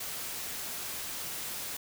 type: noise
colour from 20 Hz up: white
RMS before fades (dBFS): -38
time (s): 0-1.77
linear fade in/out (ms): 5
effects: none